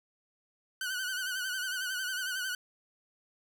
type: tone with vibrato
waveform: sawtooth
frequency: 1500 Hz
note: F#6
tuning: 23 cents sharp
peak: -29 dBFS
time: 0.81-2.55 s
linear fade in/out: 2 ms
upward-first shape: sine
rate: 11 Hz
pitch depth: 66 cents each way
effects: none